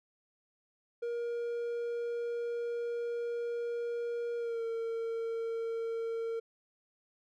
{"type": "tone with pitch glide", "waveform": "triangle", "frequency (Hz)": [472.6, 456.8], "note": ["A#4", "A#4"], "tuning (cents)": [24, -35], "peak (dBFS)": -31, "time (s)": [1.02, 6.4], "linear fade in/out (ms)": 10, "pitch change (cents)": -59, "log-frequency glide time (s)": [4.37, 4.64], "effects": []}